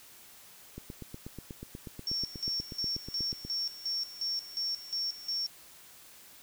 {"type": "click train", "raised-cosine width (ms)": 3, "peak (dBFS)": -28, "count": 23, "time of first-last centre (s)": [0.78, 3.45], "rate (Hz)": 8.24}
{"type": "tone with tremolo", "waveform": "sine", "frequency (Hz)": 5480, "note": "F8", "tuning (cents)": -34, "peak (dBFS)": -30, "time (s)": [2.07, 5.47], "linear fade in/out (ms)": 2, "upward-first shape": "square", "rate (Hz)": 2.8, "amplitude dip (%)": 80}
{"effects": ["white hiss -54 dBFS RMS until 6.42 s"]}